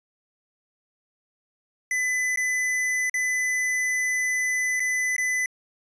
square tone with dropouts, 2006 Hz, B6, 26 cents sharp, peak -23 dBFS, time 1.91-5.46 s, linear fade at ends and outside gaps 2 ms, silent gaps 2.36-2.373 / 3.097-3.141 / 4.797-4.802 / 5.165-5.181 s, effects resampled to 22050 Hz

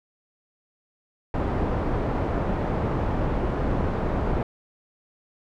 pink low-pass noise, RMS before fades -25 dBFS, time 1.34-4.43 s, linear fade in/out 2 ms, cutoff 930 Hz, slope 12 dB/octave, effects none

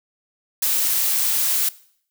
blue noise, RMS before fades -20 dBFS, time 0.62-1.69 s, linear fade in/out 5 ms, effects noise-tail reverb RT60 0.6 s tail -20 dB re dry

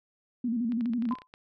sine tone with vibrato, 235.2 Hz, A#3, 16 cents sharp, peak -26 dBFS, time 0.44-1.14 s, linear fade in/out 5 ms, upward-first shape square, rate 12 Hz, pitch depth 82 cents each way
clicks, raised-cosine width 0.3 ms, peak -31 dBFS, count 12, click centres 0.721 / 0.809 / 0.858 / 0.935 / 1.023 / 1.054 / 1.089 / 1.124 / 1.154 / 1.186 / 1.219 / 1.339 s
sine tone with exponential decay, 1021 Hz, C6, 43 cents flat, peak -28 dBFS, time 1.11-1.27 s, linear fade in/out 0 ms, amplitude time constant 34 ms
effects none

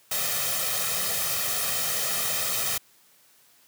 white noise with comb filter, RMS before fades -27 dBFS, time 0.11-2.78 s, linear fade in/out 5 ms, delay 1.6 ms, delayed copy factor +0.75, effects white hiss -59 dBFS RMS until 3.67 s + high-pass 100 Hz 12 dB/octave

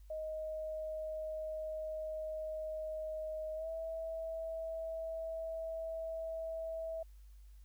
sine tone with pitch glide, 626 to 650.7 Hz, D#5 to E5, +10 to -23 cents, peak -38 dBFS, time 0.1-7.03 s, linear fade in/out 5 ms, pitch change +67 cents, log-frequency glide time 3.55-3.68 s, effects added 50 Hz sine -53 dBFS peak until 7.64 s + white hiss -74 dBFS RMS until 7.64 s

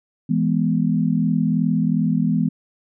sine chord, E major, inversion none, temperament equal, 164.81 / 207.7 / 246.9 Hz, E3 / G#3 / B3, 0 / 0 / 0 cents, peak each -20 / -21 / -21 dBFS, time 0.29-2.49 s, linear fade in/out 10 ms, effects none

